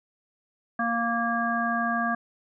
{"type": "harmonic tone", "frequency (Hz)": 233.1, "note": "A#3", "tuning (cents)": 0, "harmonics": [1, 3, 5, 7], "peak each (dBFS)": [-29, -29, -29, -29], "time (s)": [0.79, 2.15], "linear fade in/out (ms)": 5, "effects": []}